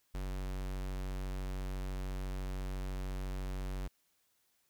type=tone; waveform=square; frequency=47 Hz; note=F#1; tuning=28 cents sharp; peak=-37 dBFS; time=0.14-3.88 s; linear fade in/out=10 ms; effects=white hiss -75 dBFS RMS until 4.69 s